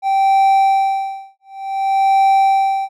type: tone with tremolo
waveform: triangle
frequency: 779 Hz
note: G5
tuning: 11 cents flat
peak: -7 dBFS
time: 0.02-2.89 s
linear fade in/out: 50 ms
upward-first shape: sine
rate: 0.55 Hz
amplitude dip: 100%
effects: none

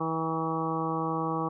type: harmonic tone with a mistuned harmonic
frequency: 161.7 Hz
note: E3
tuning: 33 cents flat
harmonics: 1 / 2 / 3 / 4 / 5 / 6 / 7 / 8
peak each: -34 / -33 / -35 / -43 / -35 / -38 / -33 / -45 dBFS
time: 0-1.49 s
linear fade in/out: 10 ms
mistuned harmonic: 6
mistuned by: -18 cents
effects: none

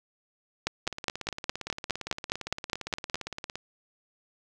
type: two click trains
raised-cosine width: 0.2 ms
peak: -18 / -9 dBFS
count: 48 / 13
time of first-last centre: 0.87-3.556 / 0.67-3.144 s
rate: 17.5 / 4.85 Hz
effects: none

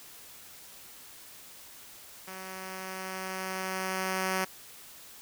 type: tone with level ramp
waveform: 5% pulse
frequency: 188.2 Hz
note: F#3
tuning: 30 cents sharp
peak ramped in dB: -30 to -16 dBFS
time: 2.27-4.45 s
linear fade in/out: 10 ms
effects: white hiss -50 dBFS RMS until 5.21 s

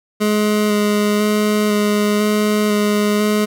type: tone with vibrato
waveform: 25% pulse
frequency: 209.5 Hz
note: G#3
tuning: 15 cents sharp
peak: -10 dBFS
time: 0.2-3.46 s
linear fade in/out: 20 ms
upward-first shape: square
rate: 1 Hz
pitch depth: 11 cents each way
effects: none

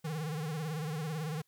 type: tone with vibrato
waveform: square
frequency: 155.56 Hz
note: D#3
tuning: in tune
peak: -35 dBFS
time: 0.04-1.42 s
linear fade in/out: 10 ms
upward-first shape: sine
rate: 18 Hz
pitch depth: 110 cents each way
effects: white hiss -75 dBFS RMS until 1.47 s

